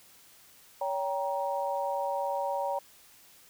sine chord, G diminished, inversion second, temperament just, 564.5 / 784 / 940.8 Hz, Db5 / G5 / Bb5, +31 / 0 / +16 cents, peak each -32 / -34 / -33 dBFS, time 0.81-2.79 s, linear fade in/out 5 ms, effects white hiss -57 dBFS RMS until 3.49 s

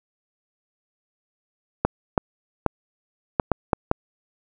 clicks, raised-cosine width 1 ms, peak -3 dBFS, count 7, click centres 1.85 / 2.178 / 2.663 / 3.398 / 3.517 / 3.732 / 3.914 s, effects none

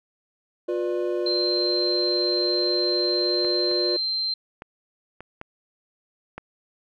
triangle chord, B diminished, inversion second, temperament just, 355.6 / 493.9 / 592.7 Hz, F4 / B4 / D5, +31 / 0 / +16 cents, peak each -23 / -28 / -28 dBFS, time 0.68-3.97 s, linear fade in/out 10 ms
sine tone, 4131 Hz, C8, 23 cents flat, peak -23 dBFS, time 1.26-4.34 s, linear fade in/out 5 ms
clicks, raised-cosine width 0.5 ms, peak -22 / -25 / -22 / -24 / -20 / -19 dBFS, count 6, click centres 3.448 / 3.714 / 4.621 / 5.206 / 5.414 / 6.38 s
effects none

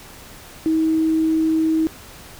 sine tone, 319.1 Hz, D#4, 44 cents sharp, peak -15 dBFS, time 0.66-1.87 s, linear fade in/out 0 ms, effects pink hiss -41 dBFS RMS until 2.39 s

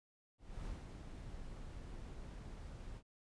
brown noise with ADSR envelope, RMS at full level -44 dBFS, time 0.38-3.03 s, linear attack 280 ms, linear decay 160 ms, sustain -5 dB, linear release 65 ms, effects resampled to 22050 Hz

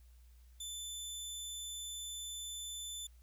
20% pulse tone, 3520 Hz, A7, in tune, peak -36 dBFS, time 0.6-3.07 s, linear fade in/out 5 ms, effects added 60 Hz sine -57 dBFS peak until 3.22 s + white hiss -73 dBFS RMS until 3.22 s

